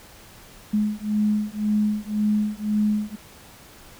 sine beating tone pair, 210 / 211.9 Hz, G#3 / G#3, +19 / +35 cents, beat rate 1.9 Hz, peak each -23 dBFS, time 0.73-3.16 s, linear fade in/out 10 ms, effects pink hiss -47 dBFS RMS until 3.99 s

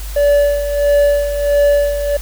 triangle tone with tremolo, 576 Hz, D5, 34 cents flat, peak -6 dBFS, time 0.16-2.17 s, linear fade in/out 5 ms, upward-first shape sine, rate 1.5 Hz, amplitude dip 65%, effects added 50 Hz sine -23 dBFS peak until 2.21 s + white hiss -34 dBFS RMS until 2.21 s

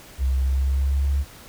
sine tone with pitch glide, 65.7 to 69.57 Hz, C2 to C#2, +8 to +7 cents, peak -18 dBFS, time 0.18-1.25 s, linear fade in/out 50 ms, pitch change +99 cents, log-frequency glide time 0.35-1.09 s, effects pink hiss -45 dBFS RMS until 1.48 s

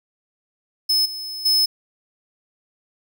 45% pulse tone with level steps, 5200 Hz, E8, 24 cents flat, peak -16 / -29 / -15 dBFS, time 0.89-1.66 s, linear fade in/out 10 ms, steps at 1.05 / 1.45 s, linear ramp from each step 10 ms, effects none

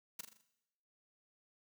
white noise with echo, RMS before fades -42 dBFS, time 0.19-0.21 s, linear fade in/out 5 ms, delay 41 ms, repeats 5, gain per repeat -6 dB, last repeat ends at 0.415 s, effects noise-tail reverb RT60 0.9 s tail -17 dB re dry + high-pass 150 Hz 12 dB/octave

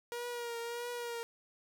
sawtooth tone with vibrato, 474.7 Hz, A#4, 31 cents sharp, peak -34 dBFS, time 0.12-1.23 s, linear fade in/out 0 ms, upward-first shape triangle, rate 1.6 Hz, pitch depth 39 cents each way, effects none

